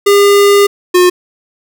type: tone pair in turn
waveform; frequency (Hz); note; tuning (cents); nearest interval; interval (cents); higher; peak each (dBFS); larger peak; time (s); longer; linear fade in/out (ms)
square; 403.9 / 359.8; G#4 / F#4; -48 / -48; major second; 200; first; -5; neither; 0.06-0.67 / 0.94-1.1; first; 10
effects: none